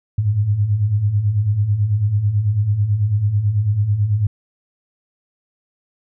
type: beating tone pair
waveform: sine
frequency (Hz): 97.2 / 106.3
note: G2 / G#2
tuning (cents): -14 / +41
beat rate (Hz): 9.1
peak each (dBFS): -22 / -15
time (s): 0.18-4.27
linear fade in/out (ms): 5
effects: none